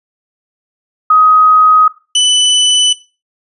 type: tone pair in turn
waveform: sine / sawtooth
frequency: 1258 / 2992 Hz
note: D#6 / F#7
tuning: +19 / +19 cents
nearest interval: octave + minor third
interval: 1500 cents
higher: second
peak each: -4 dBFS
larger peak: neither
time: 1.1-1.88 / 2.15-2.93 s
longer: neither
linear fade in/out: 5 ms
effects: noise-tail reverb RT60 0.3 s tail -17 dB re dry + resampled to 24000 Hz